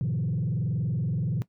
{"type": "tone with frequency modulation", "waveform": "sine", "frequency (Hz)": 139.3, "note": "C#3", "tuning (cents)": 9, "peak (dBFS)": -23, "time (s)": [0.01, 1.42], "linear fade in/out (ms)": 0, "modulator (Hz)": 21.2, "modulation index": 1.6, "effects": ["noise-tail reverb RT60 0.1 s tail -18 dB re dry", "tanh soft clip ceiling -22 dBFS"]}